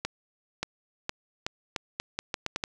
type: accelerating click train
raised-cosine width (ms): 0.2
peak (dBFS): -12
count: 11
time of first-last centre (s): 0.05-2.639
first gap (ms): 580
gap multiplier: 0.8
effects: none